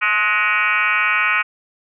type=tone with frequency modulation; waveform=sine; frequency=1880 Hz; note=A#6; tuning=14 cents sharp; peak=-14 dBFS; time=0.01-1.43 s; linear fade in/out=20 ms; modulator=205 Hz; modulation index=3.6; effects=none